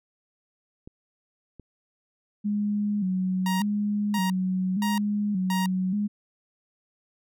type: clicks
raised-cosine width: 3 ms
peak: -29 / -31 dBFS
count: 2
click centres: 0.875 / 1.597 s
type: tone with vibrato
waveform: sine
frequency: 196.1 Hz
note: G3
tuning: 1 cent sharp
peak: -23 dBFS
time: 2.44-6.08 s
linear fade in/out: 20 ms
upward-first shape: square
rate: 0.86 Hz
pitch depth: 93 cents each way
type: tone bursts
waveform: sawtooth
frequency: 941 Hz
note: A#5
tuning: 16 cents sharp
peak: -24 dBFS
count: 4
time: 3.46-5.66 s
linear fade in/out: 2 ms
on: 160 ms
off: 520 ms
effects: none